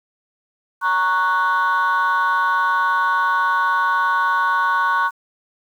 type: chord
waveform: sine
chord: F# major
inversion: first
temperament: equal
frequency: 932.3 / 1108.7 / 1480 Hz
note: A#5 / C#6 / F#6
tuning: 0 / 0 / 0 cents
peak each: -20 / -17 / -18 dBFS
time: 0.81-5.11 s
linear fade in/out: 50 ms
effects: tanh soft clip ceiling -11 dBFS + 8-bit